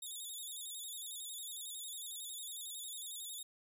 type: tone with vibrato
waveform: 5% pulse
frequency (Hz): 3589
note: A7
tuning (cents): +34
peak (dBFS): -36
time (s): 0.02-3.43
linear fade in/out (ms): 5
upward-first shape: square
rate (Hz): 11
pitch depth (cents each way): 66
effects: resampled to 32000 Hz